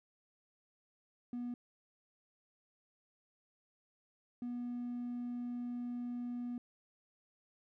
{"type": "tone bursts at uneven times", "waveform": "triangle", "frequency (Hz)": 242.9, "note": "B3", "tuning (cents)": -29, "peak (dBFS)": -35, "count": 2, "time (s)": [[1.33, 1.54], [4.42, 6.58]], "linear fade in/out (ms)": 2, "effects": ["tanh soft clip ceiling -33 dBFS"]}